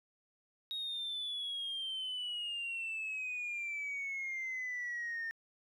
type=exponential sweep; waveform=sine; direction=down; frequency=3777 to 1810 Hz; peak=-35 dBFS; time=0.71-5.31 s; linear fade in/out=0 ms; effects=tanh soft clip ceiling -34 dBFS + 12-bit